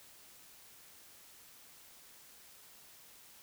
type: silence
effects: white hiss -58 dBFS RMS until 3.42 s